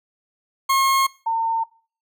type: tone pair in turn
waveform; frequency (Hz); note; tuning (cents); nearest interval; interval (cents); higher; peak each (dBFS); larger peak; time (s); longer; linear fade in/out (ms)
40% pulse / sine; 1079 / 907.3; C#6 / A#5; -47 / -47; minor third; 300; first; -15 / -18; first; 0.69-1.07 / 1.26-1.64; neither; 10
effects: noise-tail reverb RT60 0.4 s tail -21 dB re dry